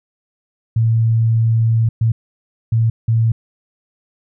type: tone bursts at uneven times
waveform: sine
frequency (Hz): 113.5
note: A#2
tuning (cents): -46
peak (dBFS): -11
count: 4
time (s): 0.76-1.89 / 2.01-2.12 / 2.72-2.9 / 3.08-3.32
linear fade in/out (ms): 5
effects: none